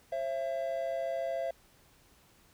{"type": "tone pair together", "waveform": "triangle", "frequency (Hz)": [536.4, 670], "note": ["C5", "E5"], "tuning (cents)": [43, 28], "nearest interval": "major third", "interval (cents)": 385, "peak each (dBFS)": [-34, -31], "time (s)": [0.12, 1.51], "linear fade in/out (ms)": 5, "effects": ["pink hiss -63 dBFS RMS until 2.53 s"]}